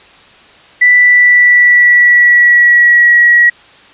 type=tone with pitch glide; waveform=sine; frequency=1975.5 to 1915.9 Hz; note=B6 to A#6; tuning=0 to +47 cents; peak=-3 dBFS; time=0.81-3.5 s; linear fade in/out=10 ms; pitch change=-53 cents; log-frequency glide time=0.94-3.16 s; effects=white hiss -40 dBFS RMS until 3.93 s + resampled to 8000 Hz